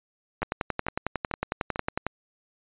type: two click trains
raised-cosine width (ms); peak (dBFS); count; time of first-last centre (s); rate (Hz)
0.5; -15 / -11; 4 / 19; 0.42-1.759 / 0.43-2.066; 2.24 / 11
effects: resampled to 8000 Hz